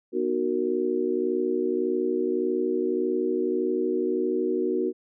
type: chord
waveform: sine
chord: B major seventh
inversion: none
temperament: just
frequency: 246.9 / 308.7 / 370.4 / 463 Hz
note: B3 / D#4 / F#4 / A#4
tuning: 0 / -14 / +2 / -12 cents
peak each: -31 / -30 / -25 / -30 dBFS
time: 0.12-4.93 s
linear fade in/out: 50 ms
effects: none